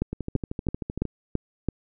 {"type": "two click trains", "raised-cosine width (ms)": 3, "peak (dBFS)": [-11, -17], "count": [6, 13], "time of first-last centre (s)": [[0.02, 1.687], [0.13, 1.053]], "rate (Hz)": [3, 13], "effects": []}